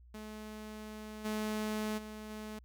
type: tone with level steps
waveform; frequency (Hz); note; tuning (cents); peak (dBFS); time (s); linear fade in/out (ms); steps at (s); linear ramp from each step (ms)
sawtooth; 214.7; A3; -42; -40 / -30 / -40 / -38; 0.14-2.59; 5; 1.24 / 1.97 / 2.29; 20
effects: added 60 Hz sine -55 dBFS peak until 2.64 s